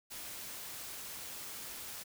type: noise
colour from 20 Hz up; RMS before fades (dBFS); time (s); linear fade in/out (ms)
white; -45; 0.1-2.04; 20
effects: none